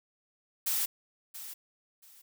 blue noise with echo, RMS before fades -30 dBFS, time 0.66-0.86 s, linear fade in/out 10 ms, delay 680 ms, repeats 2, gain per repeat -13 dB, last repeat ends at 2.22 s, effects none

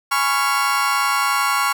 35% pulse chord, C# dominant seventh, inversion second, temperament just, 831.5 / 997.9 / 1108.7 / 1385.9 Hz, G#5 / B5 / C#6 / E#6, +2 / +18 / 0 / -14 cents, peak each -24 / -24 / -18 / -20 dBFS, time 0.11-1.73 s, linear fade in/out 10 ms, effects none

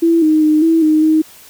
sine tone with pitch steps, 333.1 / 310.9 / 306.9 / 326.6 / 309.7 / 313.8 Hz, E4 / D#4 / D#4 / E4 / D#4 / D#4, +18 / -1 / -24 / -16 / -8 / +15 cents, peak -8 dBFS, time 0.02-1.22 s, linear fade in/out 10 ms, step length 200 ms, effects white hiss -41 dBFS RMS until 1.49 s

